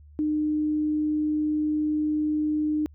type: tone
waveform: sine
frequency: 303.8 Hz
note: D#4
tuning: 41 cents flat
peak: -22 dBFS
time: 0.19-2.86 s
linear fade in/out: 0 ms
effects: added 74 Hz sine -47 dBFS peak until 2.94 s